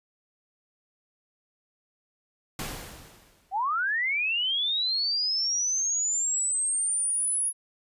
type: noise with exponential decay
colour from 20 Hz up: pink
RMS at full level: -32 dBFS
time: 2.59-3.65 s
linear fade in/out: 2 ms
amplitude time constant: 230 ms
type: linear sweep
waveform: sine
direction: up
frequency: 721 to 10548 Hz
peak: -24 dBFS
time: 3.51-7.53 s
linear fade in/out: 50 ms
effects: resampled to 32000 Hz